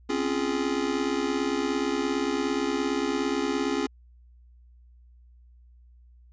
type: chord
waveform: square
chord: Db major seventh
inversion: third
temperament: just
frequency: 259.9 / 277.2 / 346.5 / 415.8 Hz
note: C4 / Db4 / F4 / Ab4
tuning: -11 / 0 / -14 / +2 cents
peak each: -33 / -30 / -32 / -31 dBFS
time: 0.09-3.87 s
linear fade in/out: 10 ms
effects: added 60 Hz sine -51 dBFS peak until 6.32 s + resampled to 16000 Hz